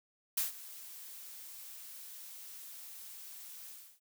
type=noise with ADSR envelope; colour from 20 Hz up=blue; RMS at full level=-31 dBFS; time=0.37-4 s; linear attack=6 ms; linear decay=140 ms; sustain=-18 dB; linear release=310 ms; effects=none